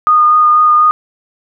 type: tone with vibrato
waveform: sine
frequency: 1226 Hz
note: D#6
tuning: 26 cents flat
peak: -5 dBFS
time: 0.07-0.91 s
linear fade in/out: 0 ms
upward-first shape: sine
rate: 4.1 Hz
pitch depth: 12 cents each way
effects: none